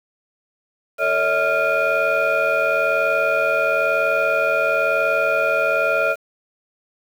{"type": "tone cluster", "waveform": "sine", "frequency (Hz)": [446.6, 564, 645, 1392, 2441], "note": ["A4", "C#5", "E5", "F6", "D#7"], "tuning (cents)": [26, 30, -38, -6, -34], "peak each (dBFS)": [-26, -21, -20, -19, -24], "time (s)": [0.98, 6.16], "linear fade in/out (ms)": 50, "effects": ["tanh soft clip ceiling -10 dBFS", "7-bit"]}